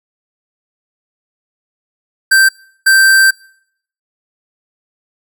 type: tone bursts at uneven times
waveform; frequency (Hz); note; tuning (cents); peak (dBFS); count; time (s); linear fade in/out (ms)
square; 1564; G6; -4; -6; 2; 2.31-2.49 / 2.86-3.31; 10
effects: noise-tail reverb RT60 0.7 s tail -26 dB re dry